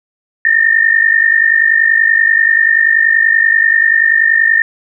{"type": "tone pair together", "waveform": "sine", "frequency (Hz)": [1791.6, 1842], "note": ["A6", "A#6"], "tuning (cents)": [31, -21], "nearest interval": "unison", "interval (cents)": 48, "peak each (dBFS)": -10, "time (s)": [0.45, 4.62], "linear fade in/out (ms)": 2, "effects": []}